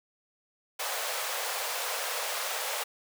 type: high-pass noise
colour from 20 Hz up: pink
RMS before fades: -33 dBFS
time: 0.79-2.84 s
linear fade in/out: 10 ms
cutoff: 490 Hz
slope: 48 dB/octave
effects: none